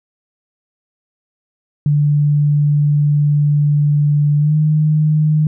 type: tone with pitch glide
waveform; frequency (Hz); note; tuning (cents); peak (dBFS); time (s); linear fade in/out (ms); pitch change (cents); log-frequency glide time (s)
sine; 146.83 to 153.33; D3 to D#3; 0 to -25; -10; 1.86-5.47; 2; +75; 4.38-4.55
effects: none